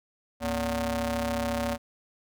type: ring-modulated tone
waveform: sawtooth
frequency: 168 Hz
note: E3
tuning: 33 cents sharp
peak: -20 dBFS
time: 0.4-1.78 s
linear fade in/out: 50 ms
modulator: 403 Hz
effects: none